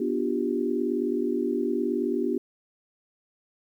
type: chord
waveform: sine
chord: G dominant seventh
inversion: first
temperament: just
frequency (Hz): 245 / 294 / 352.8 / 392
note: B3 / D4 / F4 / G4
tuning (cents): -14 / +2 / +18 / 0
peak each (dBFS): -29 / -30 / -29 / -29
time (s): 0-2.38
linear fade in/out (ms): 5
effects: 10-bit